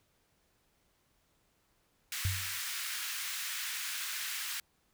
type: high-pass noise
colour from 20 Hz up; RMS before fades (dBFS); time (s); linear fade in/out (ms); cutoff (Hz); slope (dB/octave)
pink; -38; 2.12-4.6; 2; 1500; 24
type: tone with exponential decay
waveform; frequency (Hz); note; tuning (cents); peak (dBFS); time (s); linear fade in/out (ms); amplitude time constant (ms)
sine; 94.8; F#2; +43; -26; 2.25-2.6; 0; 76
effects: pink hiss -73 dBFS RMS until 4.93 s